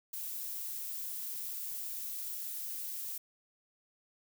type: noise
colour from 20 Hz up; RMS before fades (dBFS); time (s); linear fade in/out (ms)
violet; -40; 0.13-3.18; 5
effects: none